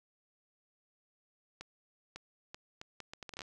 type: accelerating click train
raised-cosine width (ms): 0.2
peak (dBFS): -27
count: 13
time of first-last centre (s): 1.61-3.418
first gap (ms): 550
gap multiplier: 0.7
effects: none